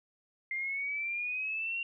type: exponential sweep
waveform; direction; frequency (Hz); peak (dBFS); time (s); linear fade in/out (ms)
sine; up; 2093 to 2770; -32; 0.51-1.83; 2
effects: none